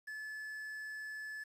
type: tone with quantisation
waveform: triangle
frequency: 1727 Hz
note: A6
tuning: 33 cents flat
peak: -40 dBFS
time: 0.07-1.44 s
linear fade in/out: 10 ms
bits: 10
effects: resampled to 32000 Hz